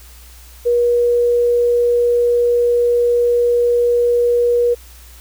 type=tone; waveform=sine; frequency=479.8 Hz; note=A#4; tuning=50 cents sharp; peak=-11 dBFS; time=0.65-4.75 s; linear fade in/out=20 ms; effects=added 60 Hz sine -39 dBFS peak until 5.2 s + white hiss -44 dBFS RMS until 5.2 s